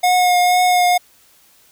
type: tone with vibrato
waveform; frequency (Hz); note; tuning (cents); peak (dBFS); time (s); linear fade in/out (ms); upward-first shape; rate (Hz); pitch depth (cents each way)
square; 721; F#5; -45; -12; 0.03-0.98; 10; triangle; 2.1; 19
effects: white hiss -52 dBFS RMS until 1.71 s